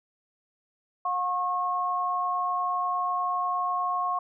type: tone pair together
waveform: sine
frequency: 720 / 1088.3 Hz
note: F#5 / C#6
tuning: -47 / -32 cents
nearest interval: perfect fifth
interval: 715 cents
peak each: -30 / -26 dBFS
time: 1.05-4.19 s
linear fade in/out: 5 ms
effects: none